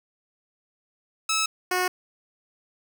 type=tone pair in turn; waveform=10% pulse; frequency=1300 / 364.8 Hz; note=E6 / F#4; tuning=-24 / -24 cents; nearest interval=octave + minor seventh; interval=2200 cents; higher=first; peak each=-14 dBFS; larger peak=neither; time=1.29-1.46 / 1.71-1.88 s; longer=neither; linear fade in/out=5 ms; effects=none